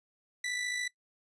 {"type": "tone with amplitude modulation", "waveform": "sawtooth", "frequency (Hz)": 1975.5, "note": "B6", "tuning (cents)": 0, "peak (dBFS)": -27, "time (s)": [0.44, 0.88], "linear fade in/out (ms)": 5, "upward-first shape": "sine", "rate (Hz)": 54, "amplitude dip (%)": 45, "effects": ["noise-tail reverb RT60 0.1 s tail -20 dB re dry", "resampled to 22050 Hz"]}